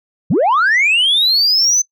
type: linear sweep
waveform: sine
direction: up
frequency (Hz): 113.9 to 6200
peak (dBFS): -8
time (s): 0.3-1.82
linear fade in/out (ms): 10
effects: noise-tail reverb RT60 0.1 s tail -24 dB re dry + tanh soft clip ceiling -8 dBFS